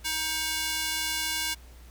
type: tone with high-pass filter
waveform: square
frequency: 315.9 Hz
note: D#4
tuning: 26 cents sharp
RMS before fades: -30 dBFS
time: 0.04-1.55 s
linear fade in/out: 20 ms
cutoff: 2200 Hz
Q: 0.65
effects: added 60 Hz sine -47 dBFS peak until 1.9 s + pink hiss -56 dBFS RMS until 1.9 s